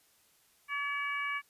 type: harmonic tone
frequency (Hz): 570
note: C#5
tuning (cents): +48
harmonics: 2 / 3 / 4 / 5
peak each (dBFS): -37 / -38 / -35 / -46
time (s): 0.68-1.42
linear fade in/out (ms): 50
effects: white hiss -67 dBFS RMS until 1.49 s + resampled to 32000 Hz